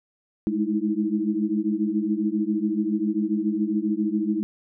sine tone cluster, 206.3 / 213.6 / 313.6 / 326.9 Hz, G#3 / G#3 / D#4 / E4, -11 / +49 / +14 / -14 cents, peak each -27 dBFS, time 0.47-4.43 s, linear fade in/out 0 ms, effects none

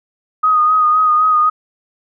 sine tone with vibrato, 1244.5 Hz, D#6, in tune, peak -9 dBFS, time 0.43-1.5 s, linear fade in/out 10 ms, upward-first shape sine, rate 3.9 Hz, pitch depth 29 cents each way, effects none

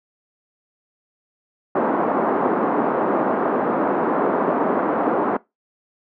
pink band-pass noise, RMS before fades -20 dBFS, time 1.75-5.37 s, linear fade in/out 5 ms, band 240 to 1200 Hz, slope 24 dB/octave, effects noise-tail reverb RT60 0.2 s tail -21 dB re dry

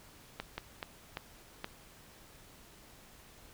slowing click train, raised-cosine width 0.3 ms, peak -21 dBFS, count 5, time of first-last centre 0.4-1.644 s, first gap 180 ms, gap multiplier 1.38, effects pink hiss -57 dBFS RMS until 3.53 s

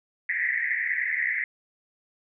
pink band-pass noise, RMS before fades -27 dBFS, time 0.29-1.44 s, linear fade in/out 2 ms, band 1800 to 2100 Hz, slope 96 dB/octave, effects none

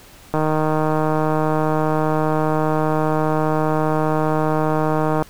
click train, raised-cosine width 1 ms, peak -6 dBFS, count 758, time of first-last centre 0.34-5.224 s, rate 155 Hz, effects pink hiss -45 dBFS RMS until 5.29 s

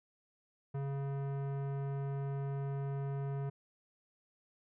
sine tone with tanh clipping, 138.59 Hz, C#3, in tune, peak -37 dBFS, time 0.74-3.5 s, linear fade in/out 10 ms, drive 17 dB, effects none

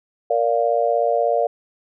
sine chord, Bb major, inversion none, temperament just, 466.2 / 582.7 / 699.2 Hz, Bb4 / D5 / F5, 0 / -14 / +2 cents, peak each -21 / -20 / -20 dBFS, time 0.3-1.47 s, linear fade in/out 5 ms, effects none

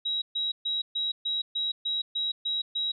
sine tone bursts, 3848 Hz, B7, 46 cents flat, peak -26 dBFS, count 10, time 0.05-2.92 s, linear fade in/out 10 ms, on 170 ms, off 130 ms, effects none

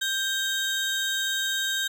35% pulse tone pair together, 1579 / 3758 Hz, G6 / A#7, +12 / +13 cents, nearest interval octave + minor third, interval 1501 cents, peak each -26 dBFS, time 0.01-1.88 s, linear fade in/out 10 ms, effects none

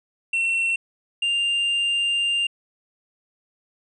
triangle tone pair in turn, 2712 / 2795 Hz, E7 / F7, +49 / +1 cents, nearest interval minor second, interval 52 cents, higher second, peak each -18 dBFS, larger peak neither, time 0.33-0.76 / 1.22-2.47 s, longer second, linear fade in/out 5 ms, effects resampled to 24000 Hz

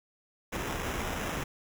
pink noise with sample-and-hold, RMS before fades -34 dBFS, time 0.52-1.44 s, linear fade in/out 10 ms, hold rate 4410 Hz, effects none

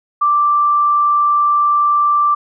sine tone, 1174.7 Hz, D6, in tune, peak -10 dBFS, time 0.21-2.35 s, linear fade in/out 10 ms, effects none

